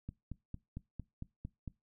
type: click train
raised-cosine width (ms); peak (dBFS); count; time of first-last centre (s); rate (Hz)
5; -29; 8; 0.09-1.677; 4.41
effects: noise-tail reverb RT60 0.2 s tail -21 dB re dry